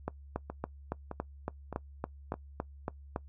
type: two click trains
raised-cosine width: 1 ms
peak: -24 / -19 dBFS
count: 4 / 12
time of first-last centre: 0.5-2.34 / 0.08-3.161 s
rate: 1.63 / 3.57 Hz
effects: noise-tail reverb RT60 0.1 s tail -21 dB re dry + added 70 Hz sine -48 dBFS peak until 3.28 s